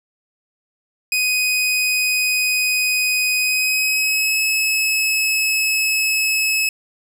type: tone with pitch glide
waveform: sawtooth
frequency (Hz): 2500 to 2584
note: D#7 to E7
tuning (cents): +8 to -35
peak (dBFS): -13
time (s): 1.12-6.69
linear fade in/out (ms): 2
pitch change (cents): +57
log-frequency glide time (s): 3.38-4.4
effects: none